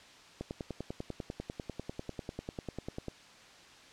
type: click train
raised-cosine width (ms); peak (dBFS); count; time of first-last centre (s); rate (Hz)
2; -24; 28; 0.41-3.083; 10.1
effects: white hiss -55 dBFS RMS until 3.92 s + low-pass 5000 Hz 12 dB/octave